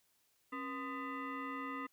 sine tone with frequency modulation, 483.9 Hz, B4, 35 cents flat, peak -39 dBFS, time 0.52-1.87 s, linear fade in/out 10 ms, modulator 756 Hz, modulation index 2, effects white hiss -75 dBFS RMS until 1.92 s

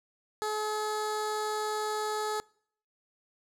15% pulse tone with notch filter, 426.9 Hz, G#4, 48 cents sharp, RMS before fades -32 dBFS, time 0.42-2.4 s, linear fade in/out 0 ms, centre 2400 Hz, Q 1.4, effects noise-tail reverb RT60 0.6 s tail -25 dB re dry + low-pass 11000 Hz 12 dB/octave

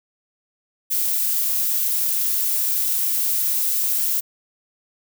violet noise, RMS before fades -21 dBFS, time 0.9-4.21 s, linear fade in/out 20 ms, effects none

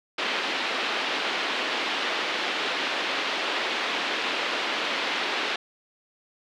white band-pass noise, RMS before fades -28 dBFS, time 0.18-5.56 s, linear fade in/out 5 ms, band 260 to 3600 Hz, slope 24 dB/octave, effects none

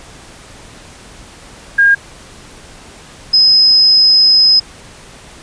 sine tone pair in turn, 1619 / 5077 Hz, G#6 / D#8, -45 / +34 cents, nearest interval octave + minor sixth, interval 1979 cents, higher second, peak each -5 dBFS, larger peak neither, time 1.78-1.95 / 3.33-4.6 s, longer second, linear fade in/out 10 ms, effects pink hiss -37 dBFS RMS until 5.42 s + resampled to 22050 Hz

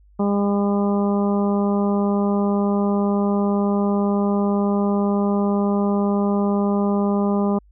harmonic tone, 202 Hz, G#3, 48 cents flat, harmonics 1 / 2 / 3 / 4 / 5 / 6, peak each -18 / -24 / -28 / -30 / -32 / -34 dBFS, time 0.19-7.59 s, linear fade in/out 10 ms, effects added 50 Hz sine -49 dBFS peak until 7.71 s

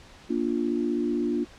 sine chord, Bb major, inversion none, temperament equal with one note detuned, 237.7 / 293.7 / 349.2 Hz, Bb3 / D4 / F4, +34 / 0 / 0 cents, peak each -28 dBFS, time 0.29-1.45 s, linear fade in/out 20 ms, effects pink hiss -50 dBFS RMS until 1.58 s + low-pass 6000 Hz 12 dB/octave

